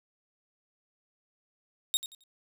sawtooth tone with echo, 3729 Hz, A#7, in tune, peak -21 dBFS, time 1.94-1.97 s, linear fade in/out 0 ms, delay 89 ms, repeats 3, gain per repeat -12 dB, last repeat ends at 2.237 s, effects none

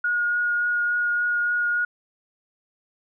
sine tone with vibrato, 1439 Hz, F#6, 49 cents flat, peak -20 dBFS, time 0.04-1.85 s, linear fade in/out 5 ms, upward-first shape triangle, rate 3.5 Hz, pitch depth 12 cents each way, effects none

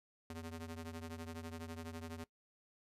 sawtooth ring-modulated tone, 164.81 Hz, E3, in tune, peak -38 dBFS, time 0.3-2.24 s, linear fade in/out 2 ms, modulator 76.4 Hz, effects noise-tail reverb RT60 0.1 s tail -19 dB re dry + resampled to 32000 Hz

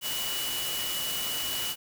sine tone in noise, 2944 Hz, F#7, 9 cents flat, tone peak -33 dBFS, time 0.01-1.76 s, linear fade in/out 50 ms, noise white, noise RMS -33 dBFS, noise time 0.01-1.76 s, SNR -3 dB, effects none

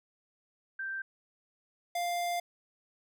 sine / square tone pair in turn, 1568 / 698.5 Hz, G6 / F5, 0 / 0 cents, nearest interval octave + major second, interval 1400 cents, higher first, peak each -34 / -31 dBFS, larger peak second, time 0.79-1.02 / 1.95-2.4 s, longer second, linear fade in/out 5 ms, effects none

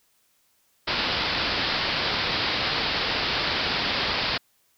white low-pass noise, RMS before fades -26 dBFS, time 0.87-4.38 s, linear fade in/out 10 ms, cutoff 5000 Hz, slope 96 dB/octave, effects white hiss -66 dBFS RMS until 4.77 s

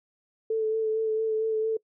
sine tone with vibrato, 440 Hz, A4, in tune, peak -23 dBFS, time 0.5-1.77 s, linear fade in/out 5 ms, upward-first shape sine, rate 4.4 Hz, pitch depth 20 cents each way, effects noise-tail reverb RT60 0.1 s tail -23 dB re dry

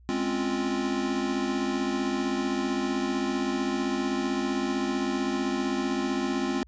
square chord, Db major seventh, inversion second, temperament equal, 207.7 / 261.6 / 277.2 / 349.2 Hz, Ab3 / C4 / Db4 / F4, 0 / 0 / 0 / 0 cents, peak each -34 / -30 / -35 / -32 dBFS, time 0.09-6.63 s, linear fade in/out 0 ms, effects added 60 Hz sine -51 dBFS peak until 6.67 s + resampled to 16000 Hz

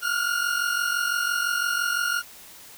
40% pulse tone pair together, 1396.9 / 1442.8 Hz, F6 / F#6, 0 / -44 cents, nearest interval minor second, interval 56 cents, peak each -25 dBFS, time 0.01-2.23 s, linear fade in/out 50 ms, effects white hiss -46 dBFS RMS until 2.77 s

